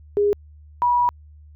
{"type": "tone pair in turn", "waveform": "sine", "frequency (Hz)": [410, 970.7], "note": ["G#4", "B5"], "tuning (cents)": [-22, -30], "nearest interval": "octave + minor third", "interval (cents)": 1492, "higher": "second", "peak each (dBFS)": -15, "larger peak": "neither", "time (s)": [[0.17, 0.33], [0.82, 1.09]], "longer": "second", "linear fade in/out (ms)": 0, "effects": ["added 75 Hz sine -43 dBFS peak until 1.55 s"]}